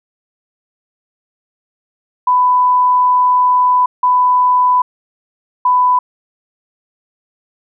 sine tone bursts at uneven times, 997 Hz, B5, 16 cents sharp, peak -8 dBFS, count 3, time 2.27-3.86 / 4.03-4.82 / 5.65-5.99 s, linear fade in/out 5 ms, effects none

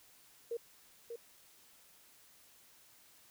sine tone with echo, 466.9 Hz, A#4, 3 cents sharp, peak -35 dBFS, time 0.51-0.57 s, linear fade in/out 5 ms, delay 590 ms, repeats 1, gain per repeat -6 dB, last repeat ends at 1.16 s, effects white hiss -63 dBFS RMS until 3.3 s

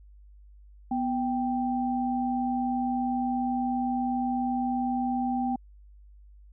sine tone pair together, 246.9 / 784 Hz, B3 / G5, 0 / 0 cents, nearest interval octave + minor sixth, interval 2000 cents, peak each -27 / -29 dBFS, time 0.91-5.56 s, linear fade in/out 5 ms, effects added 50 Hz sine -49 dBFS peak until 6.52 s

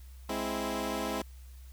15% pulse chord, Ab augmented, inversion none, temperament equal, 207.7 / 261.6 / 329.6 Hz, Ab3 / C4 / E4, 0 / 0 / 0 cents, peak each -30 dBFS, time 0.29-1.22 s, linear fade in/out 5 ms, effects added 64 Hz sine -46 dBFS peak until 1.72 s + white hiss -62 dBFS RMS until 1.72 s

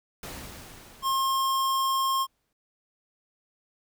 pink noise with exponential decay, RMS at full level -38 dBFS, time 0.23-2.53 s, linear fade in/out 2 ms, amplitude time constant 500 ms
square tone, 1070 Hz, C6, 38 cents sharp, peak -24 dBFS, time 1.02-2.27 s, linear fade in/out 50 ms
effects none

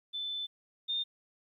sine tone pair in turn, 3520 / 3632 Hz, A7 / A#7, 0 / -46 cents, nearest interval minor second, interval 54 cents, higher second, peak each -34 / -30 dBFS, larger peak second, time 0.13-0.47 / 0.88-1.04 s, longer first, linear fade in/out 20 ms, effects 12-bit

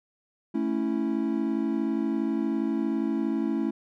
triangle chord, A major, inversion none, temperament equal, 220 / 277.2 / 329.6 Hz, A3 / C#4 / E4, 0 / 0 / 0 cents, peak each -27 dBFS, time 0.54-3.71 s, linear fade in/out 10 ms, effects none

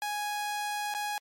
sawtooth tone with dropouts, 830.6 Hz, G#5, in tune, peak -27 dBFS, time 0.02-1.18 s, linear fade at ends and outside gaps 1 ms, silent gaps 0.94-0.948 s, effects MP3 64 kbps

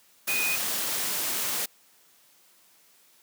sine tone in noise, 2485 Hz, D#7, 3 cents flat, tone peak -26 dBFS, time 0.28-0.56 s, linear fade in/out 10 ms, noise white, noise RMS -29 dBFS, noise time 0.27-1.66 s, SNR 0 dB, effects white hiss -60 dBFS RMS until 3.22 s + high-pass 150 Hz 12 dB/octave

